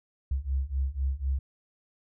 sine beating tone pair, 65.41 / 69.41 Hz, C2 / C#2, 0 / +3 cents, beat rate 4 Hz, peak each -30 / -29 dBFS, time 0.31-1.39 s, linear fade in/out 5 ms, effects none

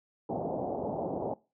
white low-pass noise, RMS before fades -33 dBFS, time 0.29-1.34 s, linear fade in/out 5 ms, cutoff 790 Hz, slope 48 dB/octave, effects noise-tail reverb RT60 0.3 s tail -22 dB re dry + high-pass 150 Hz 12 dB/octave

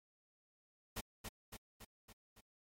pink noise with echo, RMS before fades -42 dBFS, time 0.96-1.01 s, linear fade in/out 10 ms, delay 280 ms, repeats 5, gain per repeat -4 dB, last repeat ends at 2.41 s, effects MP3 64 kbps

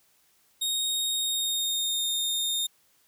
sawtooth tone with pitch glide, 3729 to 3669 Hz, A#7 to A#7, 0 to -28 cents, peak -23 dBFS, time 0.61-2.67 s, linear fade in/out 10 ms, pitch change -28 cents, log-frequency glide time 1.1-2.06 s, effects white hiss -65 dBFS RMS until 3.07 s

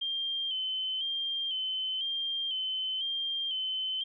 sine tone with vibrato, 3123 Hz, G7, 7 cents flat, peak -30 dBFS, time 0.01-4.04 s, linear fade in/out 10 ms, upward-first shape square, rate 1 Hz, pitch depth 37 cents each way, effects none

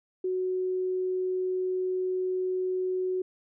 sine tone, 370 Hz, F#4, in tune, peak -26 dBFS, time 0.24-3.22 s, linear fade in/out 5 ms, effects none

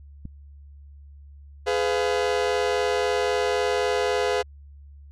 click, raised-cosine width 5 ms, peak -23 dBFS, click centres 0.254 s
40% pulse chord, F diminished, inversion first, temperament just, 419.1 / 502.9 / 698.5 Hz, Ab4 / Cb5 / F5, +16 / +31 / 0 cents, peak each -24 / -24 / -28 dBFS, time 1.66-4.43 s, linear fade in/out 20 ms
effects added 71 Hz sine -43 dBFS peak until 5.11 s + low-pass 6000 Hz 12 dB/octave

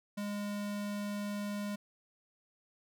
square tone, 205.1 Hz, G#3, 21 cents flat, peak -36 dBFS, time 0.17-1.76 s, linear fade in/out 10 ms, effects none

